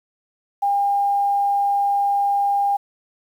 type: tone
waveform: sine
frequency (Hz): 804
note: G5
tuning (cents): +44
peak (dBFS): -16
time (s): 0.62-2.77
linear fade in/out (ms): 10
effects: 8-bit